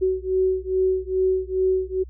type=beating tone pair; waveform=sine; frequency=373.7 / 376.1 Hz; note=F#4 / F#4; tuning=+17 / +28 cents; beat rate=2.4 Hz; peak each=-22 dBFS; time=0.01-2.04 s; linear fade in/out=20 ms; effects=added 62 Hz sine -37 dBFS peak until 2.09 s